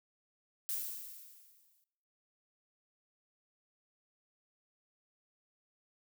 violet noise with exponential decay, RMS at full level -35 dBFS, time 0.69-1.84 s, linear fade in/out 0 ms, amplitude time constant 250 ms, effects noise-tail reverb RT60 0.9 s tail -21 dB re dry

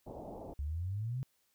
white low-pass noise, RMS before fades -46 dBFS, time 0.06-0.54 s, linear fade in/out 10 ms, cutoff 820 Hz, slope 48 dB/octave
sine exponential sweep, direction up, 68.8 to 135.2 Hz, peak -34 dBFS, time 0.59-1.23 s, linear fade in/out 0 ms
effects white hiss -75 dBFS RMS until 1.54 s

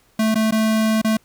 square tone with dropouts, 219.4 Hz, A3, 5 cents flat, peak -16 dBFS, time 0.19-1.17 s, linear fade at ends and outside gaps 5 ms, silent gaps 0.345-0.355 / 0.51-0.522 / 1.016-1.045 s, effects pink hiss -58 dBFS RMS until 1.24 s

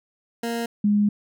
20% pulse / sine tone pair in turn, 233.1 / 206.7 Hz, A#3 / G#3, 0 / -8 cents, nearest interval major second, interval 208 cents, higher first, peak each -20 / -16 dBFS, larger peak second, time 0.43-0.66 / 0.84-1.09 s, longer second, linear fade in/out 5 ms, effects none

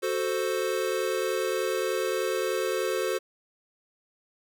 square chord, F# diminished, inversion none, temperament equal, 370 / 440 / 523.3 Hz, F#4 / A4 / C5, 0 / 0 / 0 cents, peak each -31 dBFS, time 0.02-3.19 s, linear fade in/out 20 ms, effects none

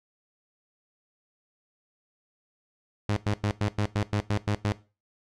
sawtooth tone bursts, 103.83 Hz, G#2, in tune, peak -20 dBFS, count 10, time 3.09-4.72 s, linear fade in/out 0 ms, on 73 ms, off 100 ms, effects noise-tail reverb RT60 0.3 s tail -17 dB re dry + low-pass 6000 Hz 12 dB/octave

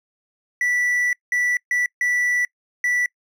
triangle tone bursts at uneven times, 1963 Hz, B6, 11 cents flat, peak -16 dBFS, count 5, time 0.61-1.13 / 1.32-1.57 / 1.71-1.86 / 2.01-2.45 / 2.84-3.06 s, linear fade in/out 2 ms, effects noise-tail reverb RT60 0.1 s tail -25 dB re dry

